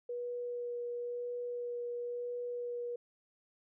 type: tone with vibrato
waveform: sine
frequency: 483.4 Hz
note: B4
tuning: 37 cents flat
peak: -36 dBFS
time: 0.09-2.96 s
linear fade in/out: 5 ms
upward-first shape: sine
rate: 0.98 Hz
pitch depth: 10 cents each way
effects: none